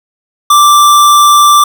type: tone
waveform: square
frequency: 1174.7 Hz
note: D6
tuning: in tune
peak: -3 dBFS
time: 0.5-1.64 s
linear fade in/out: 5 ms
effects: none